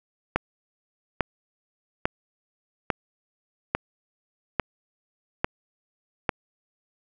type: click train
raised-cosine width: 0.5 ms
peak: -6 dBFS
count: 8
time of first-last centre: 0.36-6.292 s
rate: 1.18 Hz
effects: none